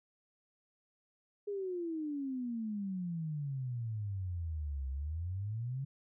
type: exponential two-way sweep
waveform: sine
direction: down then up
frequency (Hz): 415.3 to 65.4 to 139.9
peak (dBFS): -35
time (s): 1.47-5.85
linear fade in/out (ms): 10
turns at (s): 4.89
effects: none